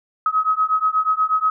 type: beating tone pair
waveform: sine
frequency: 1269 / 1277.3 Hz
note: D#6 / D#6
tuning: +34 / +45 cents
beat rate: 8.3 Hz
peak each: -19 / -19 dBFS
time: 0.26-1.5 s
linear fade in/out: 2 ms
effects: none